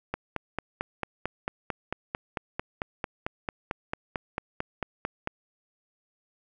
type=click train; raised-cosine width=0.5 ms; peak=-14 dBFS; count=24; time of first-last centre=0.14-5.274 s; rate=4.48 Hz; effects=none